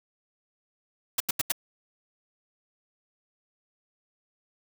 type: noise bursts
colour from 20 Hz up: white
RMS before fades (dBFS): -25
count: 4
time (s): 1.18-1.521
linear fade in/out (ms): 5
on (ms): 23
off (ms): 83
effects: none